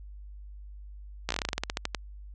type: slowing click train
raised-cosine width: 0.2 ms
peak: -11 dBFS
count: 16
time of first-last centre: 1.29-1.948 s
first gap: 15 ms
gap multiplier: 1.14
effects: added 50 Hz sine -42 dBFS peak until 2.34 s + resampled to 22050 Hz